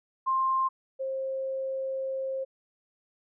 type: tone pair in turn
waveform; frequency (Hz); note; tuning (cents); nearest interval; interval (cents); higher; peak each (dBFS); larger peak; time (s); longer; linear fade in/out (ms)
sine; 1055 / 532.1; C6 / C5; +14 / +29; octave; 1185; first; -23 / -29; first; 0.26-0.69 / 0.99-2.45; second; 20
effects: none